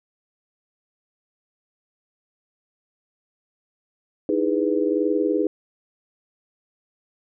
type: chord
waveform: sine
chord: E major seventh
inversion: third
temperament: just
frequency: 309 / 329.6 / 412 / 494.4 Hz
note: D#4 / E4 / G#4 / B4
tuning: -12 / 0 / -14 / +2 cents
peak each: -23 / -27 / -23 / -25 dBFS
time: 4.29-5.47 s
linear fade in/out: 2 ms
effects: none